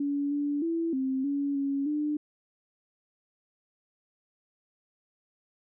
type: tone with pitch steps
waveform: sine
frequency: 284.6 / 289 / 331.8 / 263.9 / 282.5 / 277.7 / 298.6 Hz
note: C#4 / D4 / E4 / C4 / C#4 / C#4 / D4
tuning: +46 / -28 / +11 / +15 / +33 / +3 / +29 cents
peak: -26 dBFS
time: 0-2.17 s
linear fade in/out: 5 ms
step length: 310 ms
effects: none